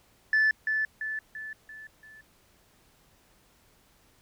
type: tone with echo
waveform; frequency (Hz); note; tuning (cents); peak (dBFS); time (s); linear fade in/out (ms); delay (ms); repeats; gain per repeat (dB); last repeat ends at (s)
sine; 1746; A6; -14; -18; 0.33-0.51; 2; 340; 5; -6; 2.21
effects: tanh soft clip ceiling -18 dBFS + pink hiss -63 dBFS RMS until 4.21 s